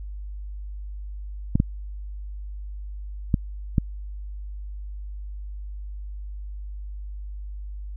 clicks, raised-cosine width 5 ms, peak -6 dBFS, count 4, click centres 1.555 / 1.601 / 3.342 / 3.782 s, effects added 50 Hz sine -32 dBFS peak until 7.96 s

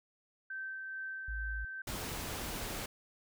sine tone with tremolo, 1551 Hz, G6, 19 cents flat, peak -38 dBFS, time 0.5-1.82 s, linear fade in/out 5 ms, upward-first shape sine, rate 2.3 Hz, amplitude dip 25%
sine tone, 55.7 Hz, A1, 22 cents sharp, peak -37 dBFS, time 1.28-1.65 s, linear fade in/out 5 ms
pink noise, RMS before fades -40 dBFS, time 1.87-2.86 s, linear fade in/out 5 ms
effects none

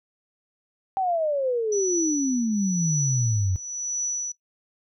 sine exponential sweep, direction down, 784 to 90.7 Hz, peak -21 dBFS, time 0.97-3.56 s, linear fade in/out 0 ms
sine tone with tremolo, 5920 Hz, F#8, in tune, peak -23 dBFS, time 1.72-4.32 s, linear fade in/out 5 ms, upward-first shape triangle, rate 0.97 Hz, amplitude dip 85%
effects noise-tail reverb RT60 0.1 s tail -17 dB re dry

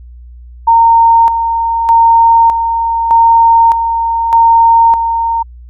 sine tone with tremolo, 919 Hz, A#5, 25 cents flat, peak -3 dBFS, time 0.67-5.43 s, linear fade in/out 10 ms, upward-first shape square, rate 0.82 Hz, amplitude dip 55%, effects added 60 Hz sine -30 dBFS peak until 5.69 s

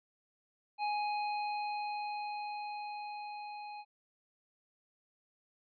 square tone with level ramp, 833 Hz, G#5, 5 cents sharp, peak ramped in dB -32 to -44 dBFS, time 0.78-3.85 s, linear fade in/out 50 ms, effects resampled to 11025 Hz

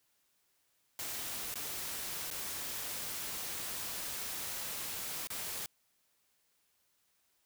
white noise with dropouts, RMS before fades -40 dBFS, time 0.99-5.66 s, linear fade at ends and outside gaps 1 ms, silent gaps 1.541-1.556 / 2.303-2.311 / 5.272-5.303 s, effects white hiss -75 dBFS RMS until 7.45 s

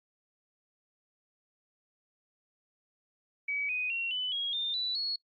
sine tone with pitch steps, 2276 / 2496 / 2738 / 3003 / 3294 / 3613 / 3963 / 4346 Hz, C#7 / D#7 / F7 / F#7 / G#7 / A7 / B7 / C#8, +45 / +5 / -35 / +25 / -15 / +45 / +5 / -35 cents, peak -30 dBFS, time 3.48-5.16 s, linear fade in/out 5 ms, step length 210 ms, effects noise-tail reverb RT60 0.1 s tail -22 dB re dry + Opus 24 kbps

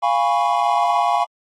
triangle chord, C# dominant seventh, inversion first, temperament equal with one note detuned, 698.5 / 821.1 / 987.8 / 1108.7 Hz, E#5 / G#5 / B5 / C#6, 0 / -20 / 0 / 0 cents, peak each -18 / -18 / -20 / -21 dBFS, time 0.02-1.25 s, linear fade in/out 20 ms, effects AAC 32 kbps

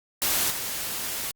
white noise with level steps, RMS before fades -24 / -31 dBFS, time 0.22-1.31 s, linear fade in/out 0 ms, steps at 0.5 s, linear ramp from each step 5 ms, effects Opus 48 kbps

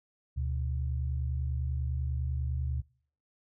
sine tone pair together, 73.42 / 123.47 Hz, D2 / B2, 0 / 0 cents, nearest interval major sixth, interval 900 cents, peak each -30 / -35 dBFS, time 0.36-2.82 s, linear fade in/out 20 ms, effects noise-tail reverb RT60 0.5 s tail -24 dB re dry

